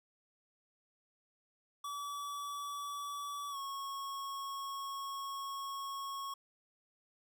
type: tone with pitch glide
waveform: square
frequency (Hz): 1147 to 1099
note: D6 to C#6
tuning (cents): -41 to -15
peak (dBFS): -40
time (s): 1.84-6.34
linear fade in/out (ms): 5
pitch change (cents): -74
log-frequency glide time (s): 3.5-3.57
effects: none